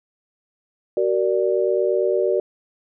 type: chord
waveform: sine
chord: Gb augmented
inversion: none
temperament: equal with one note detuned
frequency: 377.6 / 466.2 / 587.3 Hz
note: Gb4 / Bb4 / D5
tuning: +35 / 0 / 0 cents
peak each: -20 / -22 / -22 dBFS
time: 0.97-2.4 s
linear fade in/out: 2 ms
effects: none